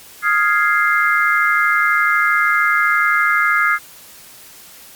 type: chord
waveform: sine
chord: F minor seventh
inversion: third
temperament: equal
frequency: 1244.5 / 1396.9 / 1661.2 / 2093 Hz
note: Eb6 / F6 / Ab6 / C7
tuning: 0 / 0 / 0 / 0 cents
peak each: -18 dBFS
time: 0.22-3.79 s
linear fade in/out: 50 ms
effects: white hiss -41 dBFS RMS until 4.95 s + Opus 48 kbps